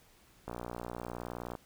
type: click train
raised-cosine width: 1 ms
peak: -25 dBFS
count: 65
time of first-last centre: 0.48-1.552 s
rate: 59.7 Hz
effects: pink hiss -63 dBFS RMS until 1.65 s